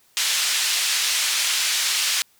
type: band-pass noise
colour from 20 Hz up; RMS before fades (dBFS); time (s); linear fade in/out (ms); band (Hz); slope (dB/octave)
pink; -22; 0.17-2.22; 0; 2700 to 8200; 12
effects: white hiss -59 dBFS RMS until 2.39 s